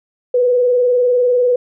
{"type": "tone with vibrato", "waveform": "sine", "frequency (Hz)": 493.9, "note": "B4", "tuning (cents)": 0, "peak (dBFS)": -10, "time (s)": [0.34, 1.56], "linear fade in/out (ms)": 5, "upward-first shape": "triangle", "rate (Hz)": 20, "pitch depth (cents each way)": 54, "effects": []}